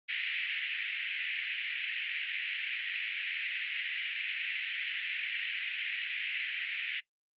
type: band-pass noise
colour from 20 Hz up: pink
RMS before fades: -36 dBFS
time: 0.08-7.01 s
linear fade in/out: 20 ms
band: 1900 to 3000 Hz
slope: 48 dB/octave
effects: noise-tail reverb RT60 0.1 s tail -19 dB re dry + Opus 48 kbps